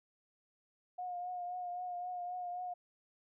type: tone with vibrato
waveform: sine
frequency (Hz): 717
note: F5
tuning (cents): +45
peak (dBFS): -38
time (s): 0.98-2.74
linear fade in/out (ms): 10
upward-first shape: triangle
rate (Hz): 3.8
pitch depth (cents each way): 33
effects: none